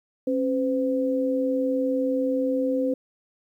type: tone pair together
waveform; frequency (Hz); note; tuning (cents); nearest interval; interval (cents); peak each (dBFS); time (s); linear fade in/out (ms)
sine; 270.6 / 510; C#4 / C5; -42 / -44; major seventh; 1098; -24; 0.27-2.94; 5
effects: 10-bit